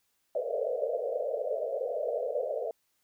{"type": "band-pass noise", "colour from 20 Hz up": "pink", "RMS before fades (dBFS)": -32, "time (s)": [0.35, 2.71], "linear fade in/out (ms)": 2, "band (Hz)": [450, 660], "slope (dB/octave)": 96, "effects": ["white hiss -75 dBFS RMS until 3.03 s"]}